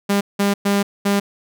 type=tone bursts at uneven times; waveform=sawtooth; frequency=200.8 Hz; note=G3; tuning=42 cents sharp; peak=-11 dBFS; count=4; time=0.09-0.21 / 0.39-0.54 / 0.65-0.83 / 1.05-1.2 s; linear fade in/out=10 ms; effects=none